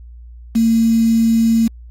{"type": "tone with quantisation", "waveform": "sine", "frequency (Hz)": 227.2, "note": "A#3", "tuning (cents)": -44, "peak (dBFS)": -10, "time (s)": [0.55, 1.68], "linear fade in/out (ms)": 10, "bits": 5, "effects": ["added 59 Hz sine -34 dBFS peak until 1.9 s", "AAC 48 kbps"]}